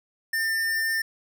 square tone, 1799 Hz, A6, 38 cents sharp, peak -24 dBFS, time 0.33-1.02 s, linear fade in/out 5 ms, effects none

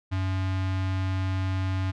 square tone with notch filter, 94.5 Hz, F#2, 37 cents sharp, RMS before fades -27 dBFS, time 0.11-1.92 s, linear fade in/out 20 ms, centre 480 Hz, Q 1.3, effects low-pass 4000 Hz 12 dB/octave

